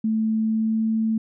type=tone with pitch glide; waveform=sine; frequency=220 to 221.7 Hz; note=A3 to A3; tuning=0 to +13 cents; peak=-19 dBFS; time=0.04-1.18 s; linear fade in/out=5 ms; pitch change=+13 cents; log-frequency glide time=0.41-0.85 s; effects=none